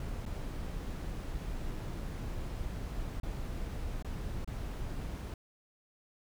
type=noise with dropouts; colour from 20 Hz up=brown; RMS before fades=-38 dBFS; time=0-5.34 s; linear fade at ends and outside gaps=2 ms; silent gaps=0.254-0.261 / 3.2-3.232 / 4.025-4.046 / 4.446-4.475 s; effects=none